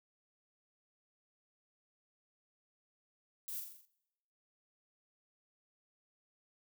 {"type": "noise with echo", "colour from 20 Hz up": "violet", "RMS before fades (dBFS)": -43, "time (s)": [3.48, 3.6], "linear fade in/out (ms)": 0, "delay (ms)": 42, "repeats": 6, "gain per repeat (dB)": -4, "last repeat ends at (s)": 3.852, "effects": ["noise-tail reverb RT60 0.9 s tail -22 dB re dry"]}